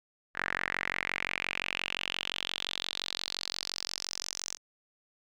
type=tone with band-pass filter sweep; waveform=sawtooth; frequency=45.75 Hz; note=F#1; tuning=19 cents flat; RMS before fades=-36 dBFS; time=0.34-4.58 s; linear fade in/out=50 ms; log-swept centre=1700 to 6200 Hz; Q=4.3; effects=none